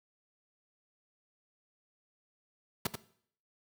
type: noise with echo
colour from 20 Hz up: pink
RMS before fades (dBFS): -30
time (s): 2.85-2.87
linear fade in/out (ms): 5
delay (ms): 86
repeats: 1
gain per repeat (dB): -7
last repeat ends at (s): 2.956
effects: noise-tail reverb RT60 0.6 s tail -17 dB re dry + high-pass 80 Hz 12 dB/octave